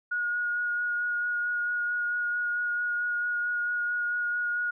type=tone with vibrato; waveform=sine; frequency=1443 Hz; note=F#6; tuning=44 cents flat; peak=-26 dBFS; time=0.11-4.71 s; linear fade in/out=10 ms; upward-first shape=sine; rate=4.5 Hz; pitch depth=12 cents each way; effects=none